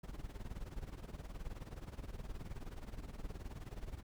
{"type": "noise with tremolo", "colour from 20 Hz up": "brown", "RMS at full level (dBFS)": -43, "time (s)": [0.03, 4.03], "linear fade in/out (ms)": 10, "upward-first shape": "sine", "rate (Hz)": 19, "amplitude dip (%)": 80, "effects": []}